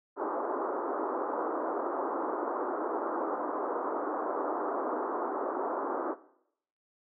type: band-pass noise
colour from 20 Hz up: pink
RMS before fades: -33 dBFS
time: 0.16-6.16 s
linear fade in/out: 50 ms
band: 290 to 1300 Hz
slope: 48 dB/octave
effects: noise-tail reverb RT60 0.7 s tail -17 dB re dry